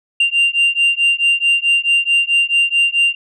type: beating tone pair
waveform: sine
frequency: 2780 / 2784.6 Hz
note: F7 / F7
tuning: -9 / -6 cents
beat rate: 4.6 Hz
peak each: -13 dBFS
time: 0.2-3.15 s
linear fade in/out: 5 ms
effects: tanh soft clip ceiling -8 dBFS